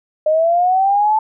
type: linear sweep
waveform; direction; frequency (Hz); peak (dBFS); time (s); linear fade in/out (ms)
sine; up; 609 to 878; -11; 0.26-1.19; 5
effects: none